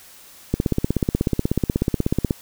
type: click train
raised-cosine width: 3 ms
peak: -5 dBFS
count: 30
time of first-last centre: 0.54-2.308 s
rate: 16.4 Hz
effects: white hiss -46 dBFS RMS until 2.41 s